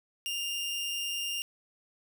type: tone with amplitude modulation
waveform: sawtooth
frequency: 2805 Hz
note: F7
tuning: 7 cents sharp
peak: -27 dBFS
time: 0.26-1.42 s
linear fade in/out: 0 ms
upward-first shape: sine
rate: 176 Hz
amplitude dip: 30%
effects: none